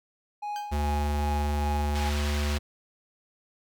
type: tone with tremolo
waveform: triangle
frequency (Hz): 830.6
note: G#5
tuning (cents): 0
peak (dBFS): -28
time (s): 0.42-2.1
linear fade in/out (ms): 10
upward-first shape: sine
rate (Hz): 2.5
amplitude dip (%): 50
type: tone with exponential decay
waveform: 15% pulse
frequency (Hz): 1574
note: G6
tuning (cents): +7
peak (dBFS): -31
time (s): 0.56-0.77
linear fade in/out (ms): 0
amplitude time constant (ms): 45
type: tone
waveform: square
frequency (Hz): 73.42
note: D2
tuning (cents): 0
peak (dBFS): -26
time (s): 0.71-2.59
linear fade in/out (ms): 20
type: band-pass noise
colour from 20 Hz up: white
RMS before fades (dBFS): -38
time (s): 1.95-2.58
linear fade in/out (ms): 5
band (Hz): 1000 to 3700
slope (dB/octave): 12
effects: none